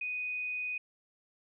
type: tone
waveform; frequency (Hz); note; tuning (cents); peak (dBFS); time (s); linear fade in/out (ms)
sine; 2489; D#7; 0; -33; 0.01-0.78; 5
effects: none